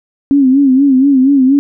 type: tone with vibrato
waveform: sine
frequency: 270 Hz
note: C#4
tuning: 45 cents flat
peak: -5 dBFS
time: 0.31-1.59 s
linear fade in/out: 0 ms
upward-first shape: sine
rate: 4.2 Hz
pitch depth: 93 cents each way
effects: none

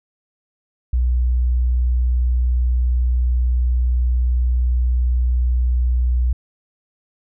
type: tone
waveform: sine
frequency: 61.4 Hz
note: B1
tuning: 9 cents flat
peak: -14 dBFS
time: 0.93-6.33 s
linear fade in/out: 5 ms
effects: none

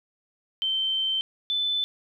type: tone pair in turn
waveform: sine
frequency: 3106 / 3510 Hz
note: G7 / A7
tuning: -17 / -5 cents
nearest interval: major second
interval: 212 cents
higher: second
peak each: -23 dBFS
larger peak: neither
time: 0.62-1.21 / 1.5-1.84 s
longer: first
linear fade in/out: 0 ms
effects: 10-bit

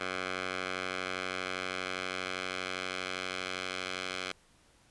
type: tone with band-pass filter sweep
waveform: 10% pulse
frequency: 92.5 Hz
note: F#2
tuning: in tune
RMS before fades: -37 dBFS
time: 0-4.32 s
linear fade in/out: 5 ms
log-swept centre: 1900 to 2900 Hz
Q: 0.93
effects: pink hiss -64 dBFS RMS until 4.9 s + resampled to 24000 Hz

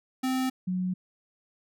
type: tone pair in turn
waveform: square / sine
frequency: 259.3 / 183.35 Hz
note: C4 / F#3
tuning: -15 / -15 cents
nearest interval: tritone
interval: 600 cents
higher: first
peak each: -26 / -26 dBFS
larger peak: neither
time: 0.23-0.5 / 0.67-0.94 s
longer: neither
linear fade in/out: 10 ms
effects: none

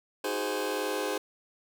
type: chord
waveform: sawtooth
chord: Ab dominant seventh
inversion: second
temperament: just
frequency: 311.5 / 373.8 / 415.3 / 519.1 Hz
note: Eb4 / Gb4 / Ab4 / C5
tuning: +2 / +18 / 0 / -14 cents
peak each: -33 / -33 / -29 / -30 dBFS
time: 0.24-1.18 s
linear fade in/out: 5 ms
effects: none

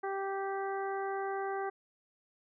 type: harmonic tone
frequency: 390.8 Hz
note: G4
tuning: 5 cents flat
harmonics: 1 / 2 / 3 / 4 / 5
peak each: -36 / -37 / -43 / -44 / -49 dBFS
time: 0.03-1.7 s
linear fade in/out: 10 ms
effects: none

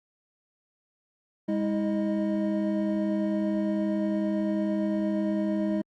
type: tone cluster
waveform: triangle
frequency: 203.4 / 320.9 / 619 Hz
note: G#3 / E4 / D#5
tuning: -36 / -46 / -9 cents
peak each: -25 / -27 / -31 dBFS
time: 1.48-5.82 s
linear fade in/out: 10 ms
effects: Opus 32 kbps

